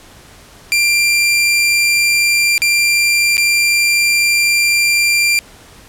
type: tone with dropouts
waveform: sawtooth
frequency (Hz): 2376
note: D7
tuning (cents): +20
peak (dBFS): -7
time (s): 0.72-5.39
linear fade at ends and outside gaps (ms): 0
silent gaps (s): 2.579-2.619 / 3.369-3.379
effects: pink hiss -41 dBFS RMS until 5.88 s + low-pass 12000 Hz 12 dB/octave